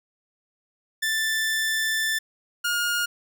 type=tone pair in turn; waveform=sawtooth; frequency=1766 / 1424.4 Hz; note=A6 / F6; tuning=+6 / +34 cents; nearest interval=major third; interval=372 cents; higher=first; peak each=-19 dBFS; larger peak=neither; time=1.02-2.19 / 2.64-3.06 s; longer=first; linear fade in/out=10 ms; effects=none